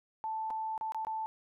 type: tone with dropouts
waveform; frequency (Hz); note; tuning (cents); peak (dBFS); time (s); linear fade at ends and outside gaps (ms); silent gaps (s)
sine; 880; A5; 0; -33; 0.24-1.26; 0; 0.503-0.507 / 0.778-0.811 / 0.921-0.946 / 1.049-1.069
effects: none